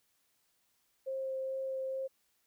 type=tone with vibrato; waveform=sine; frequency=530 Hz; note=C5; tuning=22 cents sharp; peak=-34 dBFS; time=1.06-2.08 s; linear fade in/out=20 ms; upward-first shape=sine; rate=2.3 Hz; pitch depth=8 cents each way; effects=white hiss -75 dBFS RMS until 2.46 s